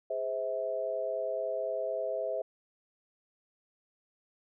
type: chord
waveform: sine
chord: Ab augmented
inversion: none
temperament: just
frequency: 415.3 / 519.1 / 648.9 Hz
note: Ab4 / C5 / E5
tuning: 0 / -14 / -27 cents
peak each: -39 / -35 / -33 dBFS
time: 0.1-2.42 s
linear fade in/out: 5 ms
effects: none